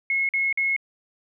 sine tone bursts, 2173 Hz, C#7, 35 cents flat, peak -20 dBFS, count 3, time 0.1-0.764 s, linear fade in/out 2 ms, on 190 ms, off 47 ms, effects none

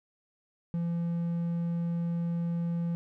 triangle tone, 170 Hz, F3, 46 cents flat, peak -26 dBFS, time 0.74-2.95 s, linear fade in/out 0 ms, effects none

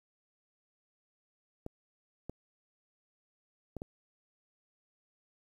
clicks, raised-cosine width 2 ms, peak -26 dBFS, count 4, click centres 1.664 / 2.296 / 3.767 / 3.819 s, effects 10-bit

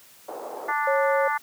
white band-pass noise, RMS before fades -36 dBFS, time 0.28-0.72 s, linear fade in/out 5 ms, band 400 to 800 Hz, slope 24 dB/octave
harmonic tone, 293.7 Hz, D4, in tune, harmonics 3 / 4 / 5 / 6 / 7, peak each -26 / -28 / -30 / -32 / -33 dBFS, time 0.68-1.38 s, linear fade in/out 10 ms
sine tone, 550 Hz, C#5, 14 cents flat, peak -21 dBFS, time 0.87-1.28 s, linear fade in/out 5 ms
effects white hiss -52 dBFS RMS until 1.42 s + high-pass 100 Hz 12 dB/octave

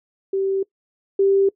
sine tone pair in turn, 387.8 / 392.3 Hz, G4 / G4, -19 / +1 cents, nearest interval unison, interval 20 cents, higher second, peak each -18 / -13 dBFS, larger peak second, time 0.33-0.63 / 1.19-1.49 s, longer neither, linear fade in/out 5 ms, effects noise-tail reverb RT60 0.1 s tail -22 dB re dry

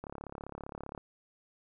click train, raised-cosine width 1 ms, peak -27 dBFS, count 34, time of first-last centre 0.04-0.977 s, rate 35.2 Hz, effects none

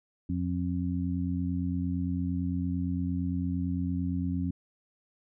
harmonic tone, 88.8 Hz, F2, 29 cents sharp, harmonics 1 / 2 / 3, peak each -32 / -32 / -32 dBFS, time 0.29-4.51 s, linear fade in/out 5 ms, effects none

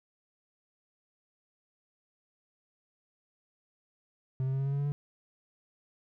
triangle tone with pitch steps, 130.81 / 132.71 / 134.64 / 136.6 / 138.59 / 140.6 / 142.65 / 144.72 Hz, C3 / C3 / C3 / C#3 / C#3 / C#3 / C#3 / D3, 0 / +25 / +50 / -25 / 0 / +25 / +50 / -25 cents, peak -26 dBFS, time 4.4-4.92 s, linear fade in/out 0 ms, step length 65 ms, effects none

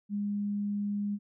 sine tone, 204.4 Hz, G#3, 27 cents flat, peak -29 dBFS, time 0.09-1.19 s, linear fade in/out 50 ms, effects none

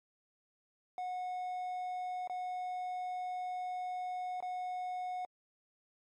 triangle tone with dropouts, 730 Hz, F#5, 24 cents flat, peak -34 dBFS, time 0.98-5.25 s, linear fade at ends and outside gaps 1 ms, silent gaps 2.274-2.297 / 4.404-4.425 s, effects MP3 48 kbps

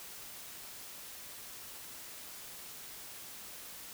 silence, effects white hiss -48 dBFS RMS until 3.93 s

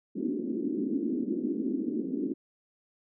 white band-pass noise, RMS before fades -31 dBFS, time 0.15-2.34 s, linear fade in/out 20 ms, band 220 to 350 Hz, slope 48 dB/octave, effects none

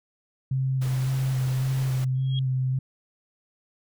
sine tone with vibrato, 131 Hz, C3, 2 cents sharp, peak -22 dBFS, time 0.51-2.79 s, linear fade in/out 5 ms, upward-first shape square, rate 1.8 Hz, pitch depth 17 cents each way
pink noise, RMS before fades -40 dBFS, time 0.81-2.05 s, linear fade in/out 10 ms
sine tone with exponential growth, 3280 Hz, G#7, 22 cents flat, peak -30 dBFS, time 2.15-2.39 s, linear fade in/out 1 ms, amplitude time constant 51 ms
effects none

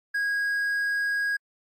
triangle tone, 1644 Hz, G#6, 18 cents flat, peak -22 dBFS, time 0.14-1.37 s, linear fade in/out 10 ms, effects AAC 64 kbps

